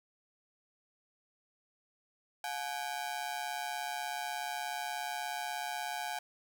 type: ring-modulated tone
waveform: sawtooth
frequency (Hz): 784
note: G5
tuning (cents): 0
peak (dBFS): -29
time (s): 2.44-6.19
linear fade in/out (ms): 2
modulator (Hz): 68.3
effects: none